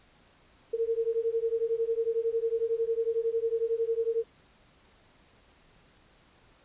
sine beating tone pair, 451.4 / 462.4 Hz, A4 / A#4, +44 / -14 cents, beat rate 11 Hz, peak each -29 dBFS, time 0.73-4.24 s, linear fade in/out 10 ms, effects pink hiss -61 dBFS RMS until 6.64 s + resampled to 8000 Hz

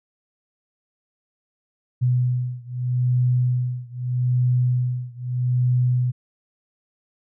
sine beating tone pair, 124.3 / 125.1 Hz, B2 / B2, +12 / +23 cents, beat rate 0.8 Hz, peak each -21 / -22 dBFS, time 2.01-6.12 s, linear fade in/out 20 ms, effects none

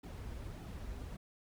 brown noise with flanger, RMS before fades -45 dBFS, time 0.03-1.17 s, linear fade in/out 10 ms, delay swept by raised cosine 1.8 to 7 ms, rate 1.7 Hz, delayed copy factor -0.6, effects none

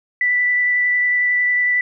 sine tone with vibrato, 1975.5 Hz, B6, in tune, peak -14 dBFS, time 0.21-1.81 s, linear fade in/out 2 ms, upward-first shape triangle, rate 11 Hz, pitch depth 10 cents each way, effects none

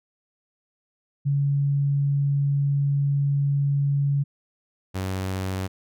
sine / sawtooth tone pair in turn, 141.1 / 94.5 Hz, C#3 / F#2, +31 / +37 cents, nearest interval perfect fifth, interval 694 cents, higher first, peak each -19 / -22 dBFS, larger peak first, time 1.25-4.24 / 4.94-5.68 s, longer first, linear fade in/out 20 ms, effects none

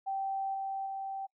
sine tone with level steps, 778 Hz, G5, 13 cents flat, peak -31 / -33 / -35 dBFS, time 0.06-1.27 s, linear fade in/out 20 ms, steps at 0.54 / 0.86 s, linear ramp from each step 5 ms, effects noise-tail reverb RT60 0.1 s tail -25 dB re dry

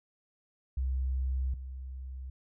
sine tone pair in turn, 65.1 / 65.1 Hz, C2 / C2, -8 / -8 cents, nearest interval unison, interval 0 cents, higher neither, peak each -28 / -38 dBFS, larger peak first, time 0.77-1.54 / 1.54-2.3 s, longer first, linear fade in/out 5 ms, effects none

